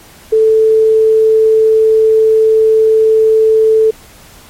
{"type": "tone", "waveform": "sine", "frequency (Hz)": 440, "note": "A4", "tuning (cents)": 0, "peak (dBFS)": -5, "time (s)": [0.32, 3.91], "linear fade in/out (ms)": 10, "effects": ["pink hiss -39 dBFS RMS until 4.49 s", "MP3 64 kbps"]}